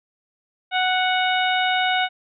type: harmonic tone with a mistuned harmonic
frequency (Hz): 740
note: F#5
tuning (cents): 0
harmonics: 1 / 2 / 3 / 4 / 5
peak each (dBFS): -21 / -24 / -26 / -27 / -28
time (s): 0.71-2.09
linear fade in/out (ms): 50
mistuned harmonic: 4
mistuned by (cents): -20
effects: none